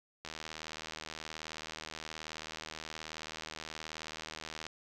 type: click train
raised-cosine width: 0.2 ms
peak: -24 dBFS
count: 349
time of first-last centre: 0.25-4.666 s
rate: 78.8 Hz
effects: none